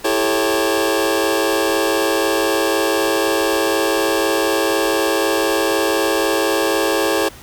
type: chord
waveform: sawtooth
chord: A dominant seventh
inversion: second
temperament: just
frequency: 330 / 396 / 440 / 550 Hz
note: E4 / G4 / A4 / C#5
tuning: +2 / +18 / 0 / -14 cents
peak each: -17 dBFS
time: 0.04-7.29 s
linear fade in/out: 10 ms
effects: pink hiss -40 dBFS RMS until 7.42 s